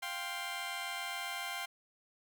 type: chord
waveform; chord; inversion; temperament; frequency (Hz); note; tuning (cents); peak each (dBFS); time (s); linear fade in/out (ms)
15% pulse; F suspended second; none; just; 698.5 / 785.8 / 1047.7; F5 / G5 / C6; 0 / +4 / +2; -37 / -36 / -37; 0.02-1.66; 10
effects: none